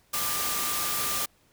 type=tone in noise; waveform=sine; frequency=1192 Hz; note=D6; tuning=25 cents sharp; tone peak=-35 dBFS; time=0.13-1.26 s; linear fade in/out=10 ms; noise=white; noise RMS=-29 dBFS; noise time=0.13-1.26 s; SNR=-9 dB; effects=pink hiss -64 dBFS RMS until 1.52 s